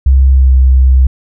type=tone with pitch glide; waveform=sine; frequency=66.4 to 64.92 Hz; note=C2 to C2; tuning=+26 to -13 cents; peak=-3 dBFS; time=0.06-1.07 s; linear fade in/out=5 ms; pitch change=-39 cents; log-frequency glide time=0.32-0.52 s; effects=none